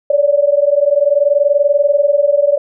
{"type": "tone pair together", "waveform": "sine", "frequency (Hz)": [564.5, 585], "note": ["C#5", "D5"], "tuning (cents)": [31, -7], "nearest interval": "minor second", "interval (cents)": 62, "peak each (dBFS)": -12, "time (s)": [0.1, 2.58], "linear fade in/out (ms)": 5, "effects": []}